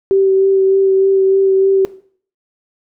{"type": "tone with vibrato", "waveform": "sine", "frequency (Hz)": 386.2, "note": "G4", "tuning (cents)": -26, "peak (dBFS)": -8, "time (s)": [0.11, 1.85], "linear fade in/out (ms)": 0, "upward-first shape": "sine", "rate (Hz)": 3.3, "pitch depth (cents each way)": 13, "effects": ["noise-tail reverb RT60 0.5 s tail -17 dB re dry"]}